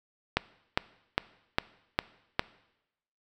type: click train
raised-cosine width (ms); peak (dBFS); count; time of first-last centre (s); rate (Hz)
0.3; -7; 6; 0.37-2.394; 2.47
effects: noise-tail reverb RT60 0.9 s tail -20 dB re dry